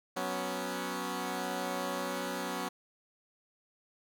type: chord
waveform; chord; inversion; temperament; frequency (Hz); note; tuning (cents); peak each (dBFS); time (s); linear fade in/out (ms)
10% pulse; F# suspended fourth; none; equal; 185 / 246.9 / 277.2; F#3 / B3 / C#4; 0 / 0 / 0; -30; 0.16-2.69; 10
effects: none